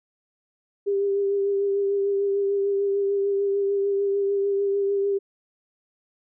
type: tone with vibrato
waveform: sine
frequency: 398.4 Hz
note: G4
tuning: 28 cents sharp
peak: -20 dBFS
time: 0.86-5.19 s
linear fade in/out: 20 ms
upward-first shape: triangle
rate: 6.7 Hz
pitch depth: 26 cents each way
effects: none